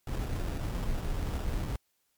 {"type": "noise with sample-and-hold", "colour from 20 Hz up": "brown", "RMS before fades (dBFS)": -32, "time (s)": [0.07, 1.76], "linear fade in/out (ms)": 2, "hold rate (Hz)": 2100, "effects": ["white hiss -75 dBFS RMS until 2.17 s", "MP3 96 kbps"]}